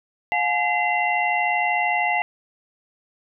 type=tone cluster; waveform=sine; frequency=713 / 846 / 2049 / 2745 Hz; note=F5 / G#5 / C7 / F7; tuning=+36 / +32 / -37 / -31 cents; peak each=-24 / -24 / -23 / -28 dBFS; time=0.32-2.22 s; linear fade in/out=0 ms; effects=none

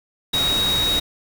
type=tone in noise; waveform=sine; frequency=3790 Hz; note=A#7; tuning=28 cents sharp; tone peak=-18 dBFS; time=0.33-1 s; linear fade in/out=10 ms; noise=pink; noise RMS=-26 dBFS; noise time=0.33-1 s; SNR=+5 dB; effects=none

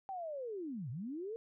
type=linear two-way sweep; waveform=sine; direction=down then up; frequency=790 to 110 to 468.2 Hz; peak=-39 dBFS; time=0.09-1.36 s; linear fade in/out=0 ms; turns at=0.9 s; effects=none

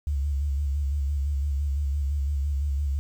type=tone with vibrato; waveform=sine; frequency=70.8 Hz; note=C#2; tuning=37 cents sharp; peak=-23 dBFS; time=0.07-2.99 s; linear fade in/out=0 ms; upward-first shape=square; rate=5.9 Hz; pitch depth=53 cents each way; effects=9-bit

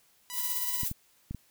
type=tone; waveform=5% pulse; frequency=986 Hz; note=B5; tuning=3 cents flat; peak=-27 dBFS; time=0.3-0.85 s; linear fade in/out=0 ms
type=noise with tremolo; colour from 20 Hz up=violet; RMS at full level=-30 dBFS; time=0.32-0.93 s; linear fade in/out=50 ms; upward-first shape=sine; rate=17 Hz; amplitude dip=45%
type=clicks; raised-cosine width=5 ms; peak=-24 dBFS; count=4; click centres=0.833 / 0.914 / 1.31 / 1.347 s
effects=white hiss -65 dBFS RMS until 1.5 s

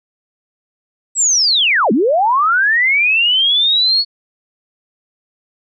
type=linear two-way sweep; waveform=sine; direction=down then up; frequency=7902 to 193.1 to 4427 Hz; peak=-10 dBFS; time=1.15-4.05 s; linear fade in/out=50 ms; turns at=1.92 s; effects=none

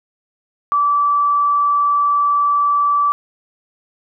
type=tone; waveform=sine; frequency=1158 Hz; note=D6; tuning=25 cents flat; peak=-12 dBFS; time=0.72-3.12 s; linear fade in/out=0 ms; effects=none

